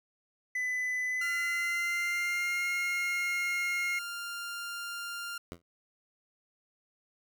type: tone with pitch glide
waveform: triangle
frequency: 2003 to 2147 Hz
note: B6 to C7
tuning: +24 to +44 cents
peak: -28 dBFS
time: 0.55-3.99 s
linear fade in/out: 5 ms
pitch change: +120 cents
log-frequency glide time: 1.07-2.69 s
type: tone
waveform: sawtooth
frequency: 1396.9 Hz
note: F6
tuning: in tune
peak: -33 dBFS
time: 1.21-5.38 s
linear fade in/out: 5 ms
type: tone with exponential decay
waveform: 10% pulse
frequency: 85.4 Hz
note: F2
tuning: 38 cents flat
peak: -29 dBFS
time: 5.52-5.62 s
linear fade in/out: 0 ms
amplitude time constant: 21 ms
effects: none